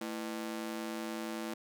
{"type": "ring-modulated tone", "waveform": "sawtooth", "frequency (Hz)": 277.2, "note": "C#4", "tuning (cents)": 0, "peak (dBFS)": -30, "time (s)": [0.01, 1.54], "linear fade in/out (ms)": 5, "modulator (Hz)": 55.3, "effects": []}